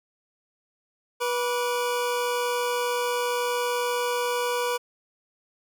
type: tone pair together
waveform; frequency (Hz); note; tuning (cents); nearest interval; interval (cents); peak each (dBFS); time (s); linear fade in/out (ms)
25% pulse; 487.6 / 1158; B4 / D6; -22 / -25; octave + minor third; 1497; -21 / -30; 1.2-4.78; 20
effects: none